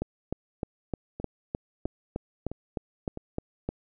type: two click trains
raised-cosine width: 2 ms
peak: -16 / -23 dBFS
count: 13 / 4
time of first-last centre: 0.02-3.69 / 1.2-3.174 s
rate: 3.27 / 1.52 Hz
effects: none